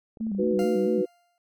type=clicks; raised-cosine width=2 ms; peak=-33 dBFS; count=11; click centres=0.172 / 0.208 / 0.268 / 0.317 / 0.349 / 0.401 / 0.44 / 0.471 / 0.513 / 0.574 / 0.618 s
type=tone with vibrato; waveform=sine; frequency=210 Hz; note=G#3; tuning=19 cents sharp; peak=-26 dBFS; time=0.2-1.02 s; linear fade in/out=10 ms; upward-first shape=square; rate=4.5 Hz; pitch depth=100 cents each way
type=chord; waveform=sine; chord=B major; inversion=first; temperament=just; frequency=308.7 / 370.4 / 493.9 Hz; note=D#4 / F#4 / B4; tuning=-14 / +2 / 0 cents; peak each=-31 / -25 / -26 dBFS; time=0.38-1.06 s; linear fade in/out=20 ms
type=tone with exponential decay; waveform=40% pulse; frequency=698.5 Hz; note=F5; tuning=in tune; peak=-31 dBFS; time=0.59-1.38 s; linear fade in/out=1 ms; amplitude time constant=170 ms
effects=none